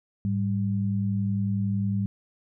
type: tone pair together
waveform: sine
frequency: 105.6 / 196.6 Hz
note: G#2 / G3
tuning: +29 / +5 cents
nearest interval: major seventh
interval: 1076 cents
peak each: -26 dBFS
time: 0.25-2.06 s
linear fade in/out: 0 ms
effects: none